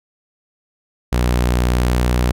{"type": "tone with pitch glide", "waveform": "sawtooth", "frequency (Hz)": [60.9, 61.25], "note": ["B1", "B1"], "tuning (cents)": [-24, -14], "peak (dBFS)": -10, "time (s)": [1.12, 2.32], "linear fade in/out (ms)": 10, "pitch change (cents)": 10, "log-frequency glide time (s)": [1.69, 1.95], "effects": []}